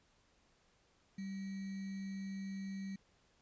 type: tone with sample-and-hold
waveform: sine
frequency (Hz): 194.3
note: G3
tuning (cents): -15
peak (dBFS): -40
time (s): 1.18-2.96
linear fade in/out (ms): 5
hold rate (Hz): 2100
effects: pink hiss -72 dBFS RMS until 3.41 s + resampled to 16000 Hz